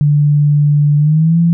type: tone with pitch glide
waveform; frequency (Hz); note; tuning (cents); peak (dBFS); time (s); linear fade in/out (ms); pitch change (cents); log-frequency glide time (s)
sine; 146.83 to 168.66; D3 to E3; 0 to +40; -7; 0.01-1.53; 0; +240; 0.98-1.39
effects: none